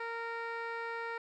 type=tone with low-pass filter; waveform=15% pulse; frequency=462.1 Hz; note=A#4; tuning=15 cents flat; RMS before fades=-39 dBFS; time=0-1.18 s; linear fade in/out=5 ms; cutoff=2400 Hz; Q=1.4; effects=none